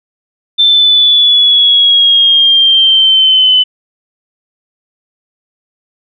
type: exponential sweep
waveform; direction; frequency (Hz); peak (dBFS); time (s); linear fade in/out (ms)
sine; down; 3558 to 3010; -4; 0.58-3.64; 20
effects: none